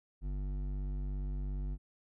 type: tone with hard clipping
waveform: sine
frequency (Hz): 48.62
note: G1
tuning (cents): -13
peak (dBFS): -36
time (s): 0.21-1.78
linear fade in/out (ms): 50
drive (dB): 11
effects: none